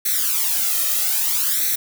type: noise with flanger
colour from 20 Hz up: blue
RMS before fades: -20 dBFS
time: 0.05-1.76 s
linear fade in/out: 10 ms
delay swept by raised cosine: 0.5 to 1.6 ms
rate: 0.62 Hz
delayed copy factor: +1
effects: none